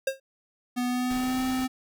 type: tone with exponential decay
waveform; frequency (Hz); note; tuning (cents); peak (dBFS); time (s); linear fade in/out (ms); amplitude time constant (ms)
square; 536; C5; +42; -21; 0.07-0.2; 5; 27
type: tone with pitch glide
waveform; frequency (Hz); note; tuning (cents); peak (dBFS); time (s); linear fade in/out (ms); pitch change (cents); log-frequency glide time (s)
square; 246.9 to 258.3; B3 to C4; 0 to -22; -26; 0.76-1.68; 20; +78; 0.87-1.43
type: noise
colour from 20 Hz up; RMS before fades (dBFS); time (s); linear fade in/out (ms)
pink; -40; 1.1-1.65; 5
effects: none